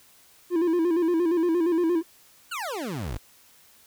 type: tone with vibrato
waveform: triangle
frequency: 338.6 Hz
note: E4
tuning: 46 cents sharp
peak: -18 dBFS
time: 0.5-2.03 s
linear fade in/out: 50 ms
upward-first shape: square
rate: 8.6 Hz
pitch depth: 75 cents each way
type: exponential sweep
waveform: 25% pulse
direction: down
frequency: 1529 to 43.68 Hz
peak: -26 dBFS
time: 2.51-3.18 s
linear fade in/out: 10 ms
effects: white hiss -56 dBFS RMS until 3.86 s

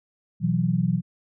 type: chord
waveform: sine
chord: B suspended fourth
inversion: none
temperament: equal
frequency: 123.47 / 164.81 / 185 Hz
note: B2 / E3 / F#3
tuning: 0 / 0 / 0 cents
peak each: -26 / -23 / -24 dBFS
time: 0.4-1.02 s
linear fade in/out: 50 ms
effects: none

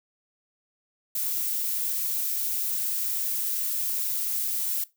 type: noise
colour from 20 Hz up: violet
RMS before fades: -28 dBFS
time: 1.15-4.84 s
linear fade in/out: 5 ms
effects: noise-tail reverb RT60 0.2 s tail -18 dB re dry

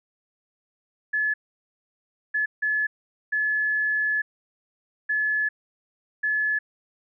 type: tone bursts at uneven times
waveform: sine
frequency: 1715 Hz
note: A6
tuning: 45 cents flat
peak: -21 dBFS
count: 6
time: 1.13-1.34 / 2.34-2.46 / 2.62-2.87 / 3.32-4.22 / 5.09-5.49 / 6.23-6.59 s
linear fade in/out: 10 ms
effects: none

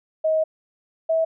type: tone pair in turn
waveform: sine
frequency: 632 / 648.6 Hz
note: D#5 / E5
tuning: +27 / -28 cents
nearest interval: unison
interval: 45 cents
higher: second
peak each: -17 dBFS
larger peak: neither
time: 0.24-0.44 / 1.09-1.25 s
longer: first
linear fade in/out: 10 ms
effects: none

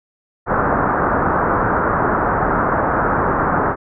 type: low-pass noise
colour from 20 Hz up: white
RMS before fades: -17 dBFS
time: 0.46-3.76 s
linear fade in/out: 50 ms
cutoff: 1500 Hz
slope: 48 dB/octave
effects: none

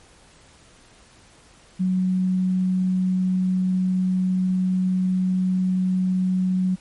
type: tone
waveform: sine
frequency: 185 Hz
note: F#3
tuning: in tune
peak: -18 dBFS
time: 1.79-6.76 s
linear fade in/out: 20 ms
effects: pink hiss -52 dBFS RMS until 6.8 s + MP3 48 kbps

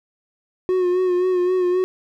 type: tone with vibrato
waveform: triangle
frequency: 363.6 Hz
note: F#4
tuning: 30 cents flat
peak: -14 dBFS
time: 0.69-1.84 s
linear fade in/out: 0 ms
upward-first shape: sine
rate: 3.8 Hz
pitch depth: 39 cents each way
effects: none

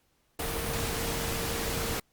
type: tone in noise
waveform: sine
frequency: 460 Hz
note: A#4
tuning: 23 cents flat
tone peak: -38 dBFS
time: 0.39-2 s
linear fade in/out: 5 ms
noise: pink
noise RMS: -32 dBFS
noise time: 0.39-2 s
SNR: -9 dB
effects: pink hiss -71 dBFS RMS until 2.12 s + Opus 48 kbps

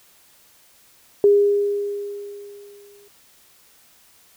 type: tone with exponential decay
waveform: sine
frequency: 406.6 Hz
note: G#4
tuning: 37 cents flat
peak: -9 dBFS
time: 1.24-3.08 s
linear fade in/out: 1 ms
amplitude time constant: 400 ms
effects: white hiss -54 dBFS RMS until 4.36 s

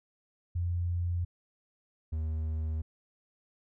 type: tone pair in turn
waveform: sine / triangle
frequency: 87.31 / 78.76 Hz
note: F2 / D#2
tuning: 0 / +22 cents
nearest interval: major second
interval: 178 cents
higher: first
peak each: -28 dBFS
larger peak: neither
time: 0.55-1.25 / 2.12-2.82 s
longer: neither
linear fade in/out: 10 ms
effects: none

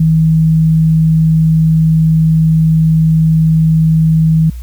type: tone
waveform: sine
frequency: 160 Hz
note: D#3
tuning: 49 cents sharp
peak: -6 dBFS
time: 0-4.5 s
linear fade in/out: 5 ms
effects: added 60 Hz sine -22 dBFS peak until 4.62 s + white hiss -45 dBFS RMS until 4.62 s

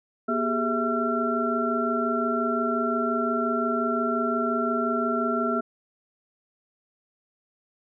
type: tone cluster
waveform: sine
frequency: 240.1 / 390.6 / 416.3 / 660 / 1358 Hz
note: B3 / G4 / G#4 / E5 / F6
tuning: -49 / -6 / +4 / +2 / -49 cents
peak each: -27 / -32 / -31 / -30 / -27 dBFS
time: 0.28-5.61 s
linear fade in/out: 10 ms
effects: none

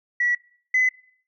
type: tone pair in turn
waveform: sine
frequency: 1941 / 2020 Hz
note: B6 / B6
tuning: -31 / +39 cents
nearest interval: minor second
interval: 70 cents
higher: second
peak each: -18 / -15 dBFS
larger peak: second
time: 0.2-0.35 / 0.74-0.89 s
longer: neither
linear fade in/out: 5 ms
effects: noise-tail reverb RT60 0.6 s tail -23 dB re dry + tanh soft clip ceiling -12 dBFS

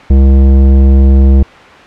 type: tone with tanh clipping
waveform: triangle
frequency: 67.3 Hz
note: C2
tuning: 49 cents sharp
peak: -4 dBFS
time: 0.1-1.43 s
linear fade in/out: 5 ms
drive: 18 dB
effects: white hiss -33 dBFS RMS until 1.86 s + low-pass 2000 Hz 12 dB/octave

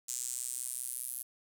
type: tone with high-pass filter sweep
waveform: sawtooth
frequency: 125.1 Hz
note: B2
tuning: 23 cents sharp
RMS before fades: -39 dBFS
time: 0.08-1.23 s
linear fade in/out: 10 ms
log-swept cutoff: 7300 to 11000 Hz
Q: 4
effects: none

